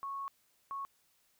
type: tone bursts at uneven times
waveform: sine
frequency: 1103 Hz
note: C#6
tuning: 9 cents flat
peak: -37 dBFS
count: 2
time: 0.03-0.28 / 0.71-0.85 s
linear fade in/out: 0 ms
effects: white hiss -72 dBFS RMS until 1.39 s